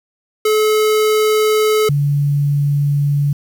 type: tone pair in turn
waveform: square / sine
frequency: 430 / 143.5 Hz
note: A4 / D3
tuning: -40 / -40 cents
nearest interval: octave + perfect fifth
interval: 1900 cents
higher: first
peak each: -12 dBFS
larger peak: neither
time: 0.45-1.89 / 1.89-3.33 s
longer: neither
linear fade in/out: 5 ms
effects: 7-bit